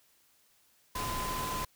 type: tone in noise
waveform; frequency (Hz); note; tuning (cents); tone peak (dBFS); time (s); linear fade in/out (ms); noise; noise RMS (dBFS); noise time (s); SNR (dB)
sine; 1020; C6; -44; -35; 0.95-1.65; 5; pink; -37; 0.95-1.65; -1
effects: white hiss -67 dBFS RMS until 1.75 s